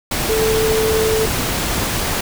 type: tone in noise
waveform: sine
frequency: 440 Hz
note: A4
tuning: in tune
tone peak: -15 dBFS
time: 0.29-1.26 s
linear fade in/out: 5 ms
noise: pink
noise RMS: -20 dBFS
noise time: 0.11-2.21 s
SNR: +2 dB
effects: none